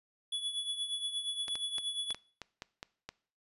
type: tone with tremolo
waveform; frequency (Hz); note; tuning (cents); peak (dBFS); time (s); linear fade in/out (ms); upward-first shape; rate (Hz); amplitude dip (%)
square; 3405; G#7; +42; -32; 0.32-2.13; 5; triangle; 8.5; 70
type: clicks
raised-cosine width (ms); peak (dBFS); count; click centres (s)
0.2; -24; 9; 1.482 / 1.555 / 1.783 / 2.106 / 2.146 / 2.417 / 2.621 / 2.829 / 3.09
effects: noise-tail reverb RT60 0.5 s tail -22 dB re dry + resampled to 32000 Hz